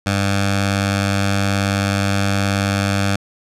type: tone with notch filter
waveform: 10% pulse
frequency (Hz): 98.9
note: G2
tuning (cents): +16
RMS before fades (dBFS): -18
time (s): 0.06-3.16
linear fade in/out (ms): 5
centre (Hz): 390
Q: 0.84
effects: low-pass 9000 Hz 12 dB/octave